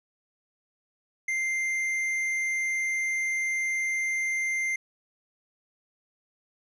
sine tone with tanh clipping, 2093 Hz, C7, in tune, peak -27 dBFS, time 1.28-4.76 s, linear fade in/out 5 ms, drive 8 dB, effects none

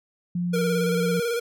sine tone with pitch glide, 175.9 to 174.58 Hz, F3 to F3, +13 to 0 cents, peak -23 dBFS, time 0.35-1.2 s, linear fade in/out 5 ms, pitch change -13 cents, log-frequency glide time 0.49-0.66 s
square tone with vibrato, 469.5 Hz, A#4, 12 cents sharp, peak -24 dBFS, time 0.53-1.4 s, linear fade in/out 10 ms, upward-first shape square, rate 18 Hz, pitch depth 35 cents each way
effects none

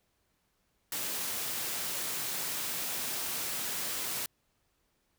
white high-pass noise, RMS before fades -35 dBFS, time 0.92-4.26 s, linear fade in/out 2 ms, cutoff 100 Hz, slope 12 dB/octave, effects pink hiss -75 dBFS RMS until 5.18 s

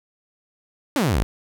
sawtooth exponential sweep, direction down, 313.9 to 43.39 Hz, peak -14 dBFS, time 0.96-1.23 s, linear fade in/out 0 ms, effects none

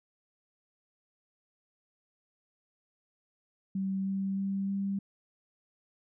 sine tone with pitch steps, 192.7 / 194.15 / 195.62 / 197.09 Hz, G3 / G3 / G3 / G3, -29 / -16 / -3 / +10 cents, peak -29 dBFS, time 3.75-4.99 s, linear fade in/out 5 ms, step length 310 ms, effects none

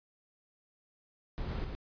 brown noise with echo, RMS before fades -37 dBFS, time 1.38-1.64 s, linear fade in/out 0 ms, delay 110 ms, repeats 1, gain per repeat -3 dB, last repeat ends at 1.75 s, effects resampled to 11025 Hz

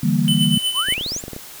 sine chord, E half-diminished seventh, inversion third, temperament equal, 146.83 / 164.81 / 196 / 233.1 Hz, D3 / E3 / G3 / Bb3, 0 / 0 / 0 / 0 cents, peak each -21 / -20 / -20 / -20 dBFS, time 0.03-0.58 s, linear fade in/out 5 ms
square tone with tremolo, 3020 Hz, F#7, 35 cents sharp, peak -17 dBFS, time 0.28-0.94 s, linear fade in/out 0 ms, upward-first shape sine, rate 8.3 Hz, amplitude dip 65%
sine exponential sweep, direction up, 938 to 7930 Hz, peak -23 dBFS, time 0.74-1.22 s, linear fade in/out 50 ms
clicks, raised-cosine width 2 ms, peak -18 dBFS, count 11, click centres 0.886 / 0.924 / 0.98 / 1.011 / 1.063 / 1.12 / 1.164 / 1.239 / 1.281 / 1.333 / 1.364 s
effects white hiss -38 dBFS RMS until 1.6 s

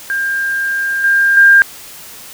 sine tone with level steps, 1600 Hz, G6, 35 cents sharp, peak -14 / -8 / -3 dBFS, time 0.1-1.62 s, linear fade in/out 0 ms, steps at 1.04 / 1.37 s, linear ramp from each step 2 ms, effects white hiss -34 dBFS RMS until 2.33 s

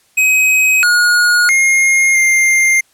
square tone with pitch steps, 2532 / 1441 / 2137 / 2107 Hz, D#7 / F#6 / C7 / C7, +30 / -46 / +36 / +12 cents, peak -9 dBFS, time 0.17-2.81 s, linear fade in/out 10 ms, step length 660 ms, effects white hiss -54 dBFS RMS until 2.93 s + low-pass 12000 Hz 12 dB/octave

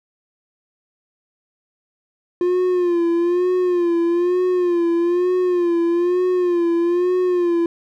triangle tone with vibrato, 351.6 Hz, F4, 12 cents sharp, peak -13 dBFS, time 2.41-7.66 s, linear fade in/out 2 ms, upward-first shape sine, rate 1.1 Hz, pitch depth 67 cents each way, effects none

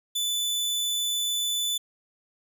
sawtooth tone, 3493 Hz, A7, 13 cents flat, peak -22 dBFS, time 0.15-1.78 s, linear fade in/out 10 ms, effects none

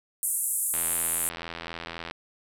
white band-pass noise, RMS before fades -28 dBFS, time 0.23-1.29 s, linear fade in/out 0 ms, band 8300 to 12000 Hz, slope 48 dB/octave
click train, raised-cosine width 0.3 ms, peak -19 dBFS, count 116, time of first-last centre 0.74-2.111 s, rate 83.9 Hz
effects none

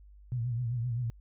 sine tone with vibrato, 119.9 Hz, A#2, 49 cents sharp, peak -29 dBFS, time 0.32-1.1 s, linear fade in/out 0 ms, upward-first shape triangle, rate 7.7 Hz, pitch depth 110 cents each way, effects added 50 Hz sine -51 dBFS peak until 1.2 s

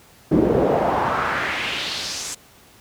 brown noise with band-pass filter sweep, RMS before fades -21 dBFS, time 0.31-2.35 s, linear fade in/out 10 ms, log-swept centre 310 to 7700 Hz, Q 2.3, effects pink hiss -50 dBFS RMS until 2.8 s + high-pass 60 Hz 12 dB/octave

